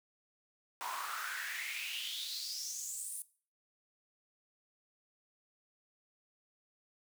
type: noise with high-pass filter sweep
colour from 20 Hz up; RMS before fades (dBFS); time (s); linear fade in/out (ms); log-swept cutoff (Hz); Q
pink; -41; 0.81-3.22; 0; 910 to 10000; 5.9
effects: noise-tail reverb RT60 0.4 s tail -18 dB re dry